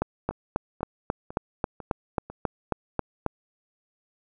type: two click trains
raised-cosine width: 1 ms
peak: -24 / -10 dBFS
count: 5 / 13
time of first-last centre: 0.31-2.3 / 0.02-3.263 s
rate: 2.01 / 3.7 Hz
effects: none